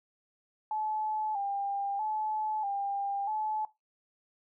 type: tone with vibrato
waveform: sine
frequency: 829 Hz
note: G#5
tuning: 3 cents flat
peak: -30 dBFS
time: 0.71-3.65 s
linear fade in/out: 2 ms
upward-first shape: square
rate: 0.78 Hz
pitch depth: 66 cents each way
effects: noise-tail reverb RT60 0.2 s tail -18 dB re dry